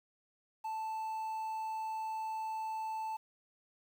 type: tone with quantisation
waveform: triangle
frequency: 880 Hz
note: A5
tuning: in tune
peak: -34 dBFS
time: 0.64-3.17 s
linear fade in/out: 10 ms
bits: 10
effects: none